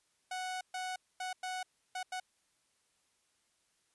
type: tone bursts at uneven times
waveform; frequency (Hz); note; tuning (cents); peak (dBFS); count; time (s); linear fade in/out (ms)
sawtooth; 740; F#5; 0; -33; 6; 0.31-0.61 / 0.74-0.96 / 1.2-1.33 / 1.43-1.63 / 1.95-2.03 / 2.12-2.2; 5
effects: white hiss -75 dBFS RMS until 3.94 s + resampled to 24000 Hz